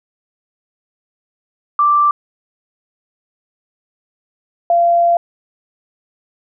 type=tone pair in turn; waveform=sine; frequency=1174.7 / 687.4 Hz; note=D6 / F5; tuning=0 / -28 cents; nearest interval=major sixth; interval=928 cents; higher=first; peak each=-9 dBFS; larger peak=neither; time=1.79-2.11 / 4.7-5.17 s; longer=second; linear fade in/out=2 ms; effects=none